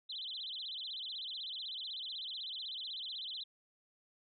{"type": "tone with vibrato", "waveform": "sine", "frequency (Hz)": 3520, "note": "A7", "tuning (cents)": 0, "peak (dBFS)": -40, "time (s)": [0.09, 3.44], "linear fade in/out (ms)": 10, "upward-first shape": "sine", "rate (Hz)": 16, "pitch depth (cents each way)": 270, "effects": []}